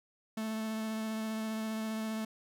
45% pulse tone with vibrato, 219.6 Hz, A3, 3 cents flat, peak -34 dBFS, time 0.37-2.25 s, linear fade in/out 5 ms, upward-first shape sine, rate 15 Hz, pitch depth 12 cents each way, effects none

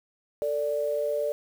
sine tone pair together, 446 / 585.4 Hz, A4 / D5, +23 / -6 cents, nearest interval perfect fourth, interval 471 cents, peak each -30 / -26 dBFS, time 0.42-1.32 s, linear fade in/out 0 ms, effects 8-bit

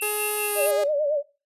sine tone with tremolo, 2700 Hz, E7, 41 cents sharp, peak -29 dBFS, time 0-0.66 s, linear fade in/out 0 ms, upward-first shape sine, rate 5.2 Hz, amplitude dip 85%
white band-pass noise, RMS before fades -30 dBFS, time 0.01-0.71 s, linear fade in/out 2 ms, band 8800 to 13000 Hz, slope 96 dB/octave
sawtooth tone with pitch glide, 420 to 411.1 Hz, G#4 to G#4, +19 to -18 cents, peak -23 dBFS, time 0.02-0.84 s, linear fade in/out 5 ms, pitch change -37 cents, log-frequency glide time 0.39-0.6 s
sine tone with vibrato, 590 Hz, D5, 8 cents sharp, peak -20 dBFS, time 0.55-1.23 s, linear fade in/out 50 ms, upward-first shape sine, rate 9 Hz, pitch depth 84 cents each way
effects noise-tail reverb RT60 0.3 s tail -19 dB re dry + resampled to 32000 Hz

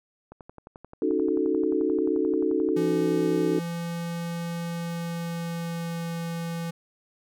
click train, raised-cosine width 1 ms, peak -29 dBFS, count 28, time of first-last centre 0.32-2.688 s, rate 11.4 Hz
sine chord, D# half-diminished seventh, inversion third, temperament equal, 277.2 / 311.1 / 370 / 440 Hz, C#4 / D#4 / F#4 / A4, 0 / 0 / 0 / 0 cents, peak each -30 / -26 / -27 / -27 dBFS, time 1.02-3.59 s, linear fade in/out 2 ms
square tone with pitch glide, 169.7 to 167.85 Hz, F3 to E3, -49 to +32 cents, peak -30 dBFS, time 2.76-6.71 s, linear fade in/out 10 ms, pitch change -19 cents, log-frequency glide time 4.65-6.15 s
effects none

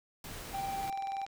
pink noise, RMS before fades -44 dBFS, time 0.24-0.9 s, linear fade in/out 2 ms
triangle tone with tremolo, 784 Hz, G5, in tune, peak -31 dBFS, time 0.53-1.26 s, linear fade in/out 20 ms, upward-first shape square, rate 20 Hz, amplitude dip 25%
click train, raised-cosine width 0.2 ms, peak -29 dBFS, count 10, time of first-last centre 0.83-1.265 s, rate 20.7 Hz
effects none

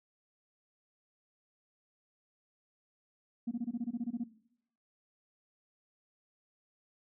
sine tone bursts, 234.9 Hz, A#3, 13 cents sharp, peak -30 dBFS, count 12, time 3.47-4.24 s, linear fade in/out 10 ms, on 44 ms, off 22 ms, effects noise-tail reverb RT60 0.7 s tail -17 dB re dry + tanh soft clip ceiling -28 dBFS

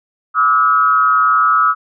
sine tone with frequency modulation, 1285 Hz, E6, 45 cents flat, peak -9 dBFS, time 0.34-1.75 s, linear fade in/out 50 ms, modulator 129 Hz, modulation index 0.77, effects none

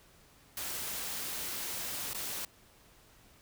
white noise with dropouts, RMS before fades -38 dBFS, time 0.57-2.45 s, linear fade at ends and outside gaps 2 ms, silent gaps 2.133-2.146 s, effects pink hiss -61 dBFS RMS until 3.41 s

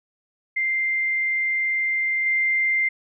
sine tone with level steps, 2093 Hz, C7, in tune, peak -20 / -18 dBFS, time 0.56-2.89 s, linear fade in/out 10 ms, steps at 2.26 s, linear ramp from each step 2 ms, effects none

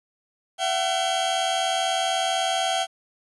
40% pulse tone cluster, 676 / 756 / 3238 Hz, E5 / F#5 / G#7, +43 / +37 / -45 cents, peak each -26 / -24 / -28 dBFS, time 0.58-2.87 s, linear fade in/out 50 ms, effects resampled to 24000 Hz + 9-bit

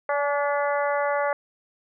harmonic tone with a mistuned harmonic, 287.6 Hz, D4, 36 cents flat, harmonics 2 / 3 / 4 / 5 / 6 / 7, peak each -24 / -28 / -30 / -32 / -34 / -35 dBFS, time 0.09-1.33 s, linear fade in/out 2 ms, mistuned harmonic 3, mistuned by -21 cents, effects none

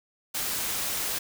white noise, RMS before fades -30 dBFS, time 0.34-1.19 s, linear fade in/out 10 ms, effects none

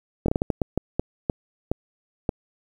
slowing click train, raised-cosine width 2 ms, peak -8 dBFS, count 12, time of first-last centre 0.26-2.292 s, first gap 23 ms, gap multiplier 1.38, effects 8-bit

